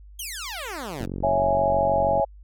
10% pulse exponential sweep, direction down, 3322 to 98.5 Hz, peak -23 dBFS, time 0.19-1.06 s, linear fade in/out 5 ms
click train, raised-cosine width 3 ms, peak -18 dBFS, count 56, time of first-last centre 1.01-2.198 s, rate 46.3 Hz
sine chord, C# minor, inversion none, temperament equal, 554.4 / 659.3 / 830.6 Hz, C#5 / E5 / G#5, 0 / 0 / 0 cents, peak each -23 dBFS, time 1.23-2.25 s, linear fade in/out 10 ms
effects added 50 Hz sine -43 dBFS peak until 2.43 s

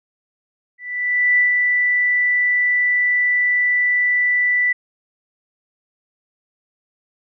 sine tone with ADSR envelope, 1975.5 Hz, B6, in tune, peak -11 dBFS, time 0.78-4.73 s, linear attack 600 ms, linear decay 130 ms, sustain -3 dB, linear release 10 ms, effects none

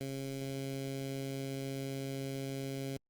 15% pulse tone with notch filter, 135.8 Hz, C#3, 35 cents flat, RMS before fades -39 dBFS, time 0.01-2.97 s, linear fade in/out 0 ms, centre 1200 Hz, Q 0.88, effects Opus 24 kbps

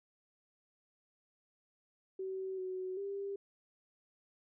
sine tone with pitch steps, 380 / 372.1 / 397.3 Hz, F#4 / F#4 / G4, +46 / +10 / +23 cents, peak -37 dBFS, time 2.19-3.36 s, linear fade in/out 5 ms, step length 390 ms, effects none

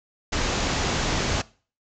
pink low-pass noise, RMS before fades -25 dBFS, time 0.32-1.42 s, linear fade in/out 10 ms, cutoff 7300 Hz, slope 96 dB/octave, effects noise-tail reverb RT60 0.4 s tail -21 dB re dry

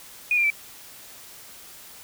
sine tone with pitch steps, 2459 / 2390 / 2324 Hz, D#7 / D7 / D7, -21 / +30 / -19 cents, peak -18 dBFS, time 0.31-0.502 s, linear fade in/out 2 ms, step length 64 ms, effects white hiss -45 dBFS RMS until 2.03 s

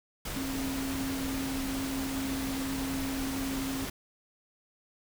sine tone in noise, 268.7 Hz, C4, 46 cents sharp, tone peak -32 dBFS, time 0.36-3.85 s, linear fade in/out 5 ms, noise pink, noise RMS -37 dBFS, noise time 0.25-3.9 s, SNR +2 dB, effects none

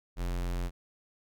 square tone, 44 Hz, F1, 14 cents sharp, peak -31 dBFS, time 0.16-0.71 s, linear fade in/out 50 ms, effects none

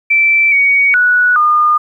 sine tone with pitch steps, 2331 / 2245 / 1471 / 1216 Hz, D7 / C#7 / F#6 / D#6, -14 / +21 / -11 / -40 cents, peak -7 dBFS, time 0.1-1.78 s, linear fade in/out 10 ms, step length 420 ms, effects 8-bit

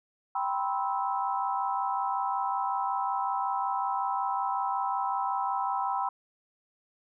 sine chord, C major seventh, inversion second, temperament just, 784.9 / 981.1 / 1046.5 / 1308.1 Hz, G5 / B5 / C6 / E6, +2 / -12 / 0 / -14 cents, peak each -31 / -31 / -35 / -35 dBFS, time 0.35-6.09 s, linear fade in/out 5 ms, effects none

